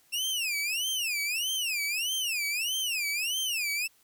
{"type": "tone with vibrato", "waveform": "sawtooth", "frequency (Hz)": 2674, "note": "E7", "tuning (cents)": 24, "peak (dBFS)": -25, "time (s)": [0.12, 3.88], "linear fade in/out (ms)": 20, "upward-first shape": "sine", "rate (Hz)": 1.6, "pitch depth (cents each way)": 280, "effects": ["white hiss -64 dBFS RMS until 4.03 s"]}